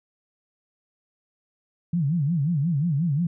sine tone with vibrato, 155.56 Hz, D#3, in tune, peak -20 dBFS, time 1.93-3.27 s, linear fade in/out 5 ms, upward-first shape sine, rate 5.6 Hz, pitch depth 230 cents each way, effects none

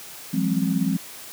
sine tone cluster, 170.2 / 186.4 / 206.8 / 265 Hz, F3 / F#3 / G#3 / C4, -44 / +13 / -7 / +22 cents, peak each -25 dBFS, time 0.33-0.97 s, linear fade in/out 10 ms, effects white hiss -40 dBFS RMS until 1.32 s + high-pass 100 Hz 12 dB/octave

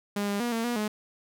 sawtooth tone with pitch steps, 203.5 / 202.1 / 239.6 / 227.9 / 240.5 / 211.9 Hz, G#3 / G#3 / A#3 / A#3 / B3 / G#3, -35 / -47 / +48 / -39 / -46 / +35 cents, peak -23 dBFS, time 0.16-0.88 s, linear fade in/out 5 ms, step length 120 ms, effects none

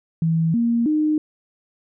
sine tone with pitch steps, 163.1 / 234 / 306 Hz, E3 / A#3 / D#4, -18 / +7 / -29 cents, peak -16 dBFS, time 0.22-1.18 s, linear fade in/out 2 ms, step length 320 ms, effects none

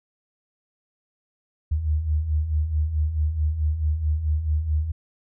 sine beating tone pair, 73.42 / 78.02 Hz, D2 / D#2, 0 / +5 cents, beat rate 4.6 Hz, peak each -28 / -21 dBFS, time 1.71-4.92 s, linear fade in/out 10 ms, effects none

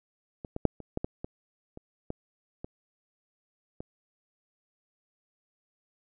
clicks, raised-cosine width 2 ms, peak -25 / -20 / -7 / -29 / -16 / -17 / -22 / -29 / -20 / -24 / -25 dBFS, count 11, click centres 0.448 / 0.564 / 0.653 / 0.803 / 0.974 / 1.045 / 1.245 / 1.774 / 2.104 / 2.645 / 3.805 s, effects none

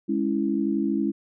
sine chord, C# minor, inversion second, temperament equal, 207.7 / 277.2 / 329.6 Hz, G#3 / C#4 / E4, 0 / 0 / 0 cents, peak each -26 dBFS, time 0.08-1.12 s, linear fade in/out 20 ms, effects none

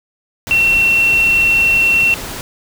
sine tone in noise, 2715 Hz, F7, 50 cents flat, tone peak -9 dBFS, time 0.51-2.14 s, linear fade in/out 0 ms, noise pink, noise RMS -26 dBFS, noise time 0.47-2.41 s, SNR +14 dB, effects none

